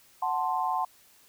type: chord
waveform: sine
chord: F# diminished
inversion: none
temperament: equal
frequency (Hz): 740 / 880 / 1046.5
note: F#5 / A5 / C6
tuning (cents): 0 / 0 / 0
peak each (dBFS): -30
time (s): 0.22-0.85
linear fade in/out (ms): 5
effects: white hiss -59 dBFS RMS until 1.28 s